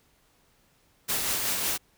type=noise with tremolo; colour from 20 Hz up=white; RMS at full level=-27 dBFS; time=1.08-1.78 s; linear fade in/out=20 ms; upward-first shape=sine; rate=5.4 Hz; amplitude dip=30%; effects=pink hiss -65 dBFS RMS until 1.97 s